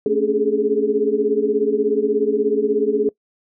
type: tone cluster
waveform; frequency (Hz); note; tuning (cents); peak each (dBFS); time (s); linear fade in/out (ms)
sine; 221.7 / 272 / 284 / 412.1 / 428.7; A3 / C#4 / C#4 / G#4 / A4; +13 / -33 / +42 / -13 / -45; -27 / -28 / -26 / -19 / -19; 0.06-3.09; 2
effects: noise-tail reverb RT60 0.1 s tail -22 dB re dry